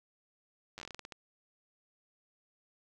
slowing click train, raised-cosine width 0.2 ms, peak -27 dBFS, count 12, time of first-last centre 0.78-1.122 s, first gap 9 ms, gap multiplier 1.23, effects none

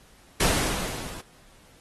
pink noise with level ramp, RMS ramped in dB -21 to -41 dBFS, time 0.4-1.21 s, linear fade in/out 5 ms, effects pink hiss -56 dBFS RMS until 1.8 s + AAC 32 kbps

